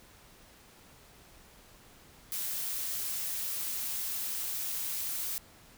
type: noise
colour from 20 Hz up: blue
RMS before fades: -35 dBFS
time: 2.32-5.38 s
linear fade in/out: 0 ms
effects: pink hiss -57 dBFS RMS until 5.77 s